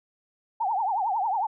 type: tone with vibrato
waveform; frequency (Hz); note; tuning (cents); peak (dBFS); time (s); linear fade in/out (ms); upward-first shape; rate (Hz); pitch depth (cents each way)
sine; 830.6; G#5; 0; -23; 0.6-1.47; 10; triangle; 11; 240
effects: none